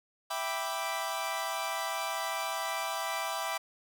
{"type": "chord", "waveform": "sawtooth", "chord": "E minor seventh", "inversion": "none", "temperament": "equal", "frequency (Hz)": [659.3, 784, 987.8, 1174.7], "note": ["E5", "G5", "B5", "D6"], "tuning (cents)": [0, 0, 0, 0], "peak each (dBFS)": -34, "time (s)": [0.3, 3.58], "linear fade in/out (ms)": 10, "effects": []}